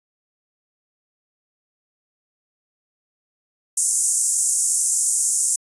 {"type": "band-pass noise", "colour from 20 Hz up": "white", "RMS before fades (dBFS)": -20, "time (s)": [3.77, 5.56], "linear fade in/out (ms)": 5, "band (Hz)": [6600, 10000], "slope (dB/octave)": 48, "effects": ["resampled to 24000 Hz"]}